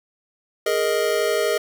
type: chord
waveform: square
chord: Ab suspended second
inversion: none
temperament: just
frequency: 415.3 / 467.2 / 623 Hz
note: Ab4 / Bb4 / Eb5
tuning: 0 / +4 / +2 cents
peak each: -24 dBFS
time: 0.66-1.58 s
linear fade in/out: 5 ms
effects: none